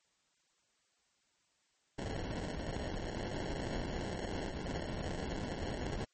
pink noise with sample-and-hold, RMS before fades -39 dBFS, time 1.98-6.05 s, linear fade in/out 10 ms, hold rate 1225 Hz, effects white hiss -75 dBFS RMS until 6.13 s + MP3 32 kbps

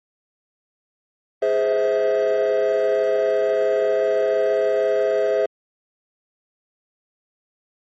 triangle chord, Ab augmented, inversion none, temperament just, 415.3 / 519.1 / 648.9 Hz, Ab4 / C5 / E5, 0 / -14 / -27 cents, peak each -18 dBFS, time 1.42-5.46 s, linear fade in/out 5 ms, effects tanh soft clip ceiling -10 dBFS + MP3 32 kbps

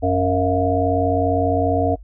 harmonic tone with a mistuned harmonic, 92.5 Hz, F#2, in tune, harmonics 1 / 3 / 5 / 7 / 8, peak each -22 / -22 / -22 / -22 / -22 dBFS, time 0.02-1.96 s, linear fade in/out 20 ms, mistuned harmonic 8, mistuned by -78 cents, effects noise-tail reverb RT60 0.1 s tail -23 dB re dry + added 50 Hz sine -37 dBFS peak until 2.03 s

